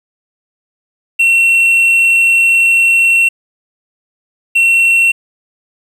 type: tone bursts at uneven times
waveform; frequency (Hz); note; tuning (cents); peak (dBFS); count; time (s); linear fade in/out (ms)
triangle; 2718; F7; -48; -5; 2; 1.19-3.29 / 4.55-5.12; 10
effects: 7-bit